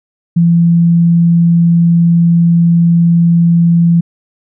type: tone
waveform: sine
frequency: 169.5 Hz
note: E3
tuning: 49 cents sharp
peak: -5 dBFS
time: 0.36-4.01 s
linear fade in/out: 10 ms
effects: none